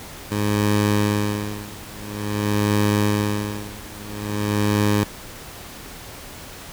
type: tone with tremolo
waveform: 15% pulse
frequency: 103.83 Hz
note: G#2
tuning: in tune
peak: -10 dBFS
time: 0.31-5.04 s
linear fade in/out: 5 ms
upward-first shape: sine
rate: 0.49 Hz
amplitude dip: 95%
effects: pink hiss -38 dBFS RMS until 6.72 s